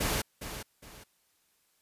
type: noise with echo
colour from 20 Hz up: pink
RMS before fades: -30 dBFS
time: 0-0.22 s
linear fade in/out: 10 ms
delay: 410 ms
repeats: 2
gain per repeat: -10 dB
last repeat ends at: 1.04 s
effects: white hiss -71 dBFS RMS until 1.81 s + resampled to 32000 Hz